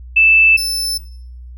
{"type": "tone pair in turn", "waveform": ["sine", "sawtooth"], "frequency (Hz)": [2639, 5278], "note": ["E7", "E8"], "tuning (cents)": [1, 1], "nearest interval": "octave", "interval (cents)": 1200, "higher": "second", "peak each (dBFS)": [-7, -15], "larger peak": "first", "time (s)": [[0.16, 0.57], [0.57, 0.98]], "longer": "neither", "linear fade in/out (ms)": 10, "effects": ["noise-tail reverb RT60 0.7 s tail -20 dB re dry", "added 61 Hz sine -31 dBFS peak until 1.57 s"]}